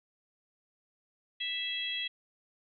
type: harmonic tone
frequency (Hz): 659.3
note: E5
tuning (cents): 0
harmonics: 3 / 4 / 5 / 6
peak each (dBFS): -41 / -39 / -34 / -45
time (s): 1.4-2.08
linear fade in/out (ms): 10
effects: none